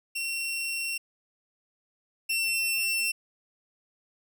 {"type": "tone pair in turn", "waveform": "sawtooth", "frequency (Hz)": [2725, 2701], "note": ["F7", "E7"], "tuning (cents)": [-43, 42], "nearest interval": "unison", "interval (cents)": 15, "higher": "first", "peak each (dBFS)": [-26, -22], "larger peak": "second", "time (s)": [[0.15, 0.98], [2.29, 3.12]], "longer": "neither", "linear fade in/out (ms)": 10, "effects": []}